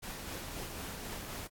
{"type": "noise with tremolo", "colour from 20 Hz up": "pink", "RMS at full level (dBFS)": -42, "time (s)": [0.02, 1.48], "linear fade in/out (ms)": 20, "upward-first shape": "sine", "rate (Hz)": 3.9, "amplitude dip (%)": 25, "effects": ["AAC 64 kbps"]}